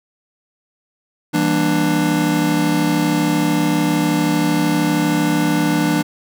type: chord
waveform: square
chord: E half-diminished seventh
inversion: none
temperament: just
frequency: 164.81 / 197.78 / 237.3 / 296.7 Hz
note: E3 / G3 / Bb3 / D4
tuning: 0 / +16 / +31 / +18 cents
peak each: -21 / -24 / -24 / -18 dBFS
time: 1.33-6.03 s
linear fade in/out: 20 ms
effects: none